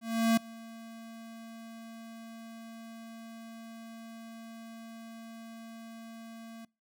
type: tone with ADSR envelope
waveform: square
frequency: 227.2 Hz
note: A#3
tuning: 44 cents flat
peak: -22 dBFS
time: 0.01-6.65 s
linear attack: 360 ms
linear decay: 6 ms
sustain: -23 dB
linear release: 4 ms
effects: noise-tail reverb RT60 0.3 s tail -25 dB re dry